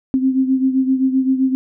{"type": "beating tone pair", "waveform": "sine", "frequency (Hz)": [261.6, 269.3], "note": ["C4", "C#4"], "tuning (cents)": [0, -50], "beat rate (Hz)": 7.7, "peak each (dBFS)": [-14, -20], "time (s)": [0.14, 1.55], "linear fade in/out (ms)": 0, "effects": []}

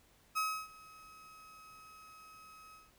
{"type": "tone with ADSR envelope", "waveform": "35% pulse", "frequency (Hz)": 1275, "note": "D#6", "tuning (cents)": 42, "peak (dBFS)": -29, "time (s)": [0.35, 2.92], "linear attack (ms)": 25, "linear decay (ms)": 300, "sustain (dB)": -23, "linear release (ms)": 180, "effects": ["pink hiss -67 dBFS RMS until 2.98 s"]}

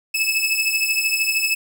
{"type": "beating tone pair", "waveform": "sawtooth", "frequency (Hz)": [2598, 2611], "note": ["E7", "E7"], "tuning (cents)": [-26, -17], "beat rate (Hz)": 13, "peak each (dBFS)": [-17, -19], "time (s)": [0.14, 1.55], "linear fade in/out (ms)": 10, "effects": []}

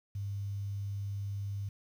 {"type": "tone with quantisation", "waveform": "sine", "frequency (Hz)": 100, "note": "G2", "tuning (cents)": 35, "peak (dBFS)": -34, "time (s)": [0.15, 1.69], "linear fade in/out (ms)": 5, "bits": 10, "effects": []}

